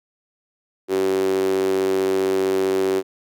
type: tone with high-pass filter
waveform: sawtooth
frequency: 95.4 Hz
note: G2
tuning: 47 cents flat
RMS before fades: -20 dBFS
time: 0.88-3.03 s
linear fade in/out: 50 ms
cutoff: 360 Hz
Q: 8.4
effects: none